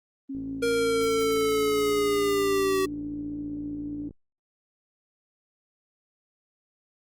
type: tone with pitch glide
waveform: sine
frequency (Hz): 271.8 to 293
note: C#4 to D4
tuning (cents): -34 to -4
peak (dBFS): -31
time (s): 0.29-4.09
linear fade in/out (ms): 10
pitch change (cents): +130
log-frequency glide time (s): 0.97-2.15
type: click train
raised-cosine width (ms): 3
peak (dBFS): -31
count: 210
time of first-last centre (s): 0.35-4.109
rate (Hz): 55.6
type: linear sweep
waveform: square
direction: down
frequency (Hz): 470.5 to 379.6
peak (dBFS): -23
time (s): 0.62-2.86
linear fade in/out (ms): 10
effects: Opus 32 kbps